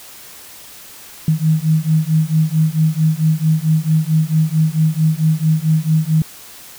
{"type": "beating tone pair", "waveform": "sine", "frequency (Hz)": [155.56, 160.06], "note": ["D#3", "D#3"], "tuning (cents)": [0, 49], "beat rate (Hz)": 4.5, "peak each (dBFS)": -15, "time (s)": [1.28, 6.22], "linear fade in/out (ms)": 2, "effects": ["white hiss -38 dBFS RMS until 6.78 s"]}